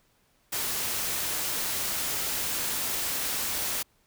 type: noise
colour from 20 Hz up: white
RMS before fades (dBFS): -30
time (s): 0.52-3.83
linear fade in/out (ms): 10
effects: pink hiss -67 dBFS RMS until 4.06 s